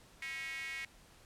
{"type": "tone with high-pass filter", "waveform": "square", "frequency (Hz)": 146.83, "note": "D3", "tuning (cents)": 0, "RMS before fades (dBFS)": -42, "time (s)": [0.22, 0.85], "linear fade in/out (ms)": 2, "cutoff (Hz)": 2100, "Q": 8.2, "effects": ["pink hiss -61 dBFS RMS until 1.25 s", "low-pass 11000 Hz 12 dB/octave"]}